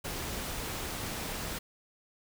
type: noise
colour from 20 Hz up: pink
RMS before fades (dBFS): -37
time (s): 0.04-1.59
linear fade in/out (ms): 10
effects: none